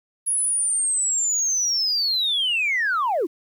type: linear sweep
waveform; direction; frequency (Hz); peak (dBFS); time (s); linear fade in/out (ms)
sine; down; 10540 to 281; -18; 0.26-3.27; 20
effects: tanh soft clip ceiling -16 dBFS + 9-bit